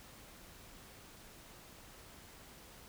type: silence
effects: pink hiss -56 dBFS RMS until 2.88 s